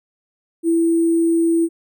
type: tone with sample-and-hold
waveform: sine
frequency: 332.8 Hz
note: E4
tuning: 17 cents sharp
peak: -13 dBFS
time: 0.63-1.69 s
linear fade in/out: 50 ms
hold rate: 8820 Hz
effects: none